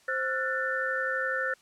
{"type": "tone cluster", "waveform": "sine", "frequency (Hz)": [524, 1356, 1468, 1779], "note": ["C5", "E6", "F#6", "A6"], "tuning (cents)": [2, 49, -14, 19], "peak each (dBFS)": [-33, -35, -32, -31], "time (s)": [0.08, 1.54], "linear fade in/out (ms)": 5, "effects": ["white hiss -61 dBFS RMS until 1.61 s", "low-pass 8000 Hz 12 dB/octave"]}